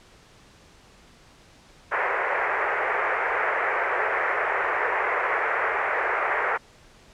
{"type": "band-pass noise", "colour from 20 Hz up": "white", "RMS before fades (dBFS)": -25, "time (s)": [1.91, 6.58], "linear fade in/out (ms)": 20, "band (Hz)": [400, 2100], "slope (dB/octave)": 48, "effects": ["pink hiss -53 dBFS RMS until 7.13 s", "low-pass 7000 Hz 12 dB/octave"]}